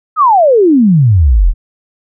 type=exponential sweep; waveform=sine; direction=down; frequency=1318.5 to 34.87 Hz; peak=-4 dBFS; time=0.16-1.54 s; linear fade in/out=50 ms; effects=none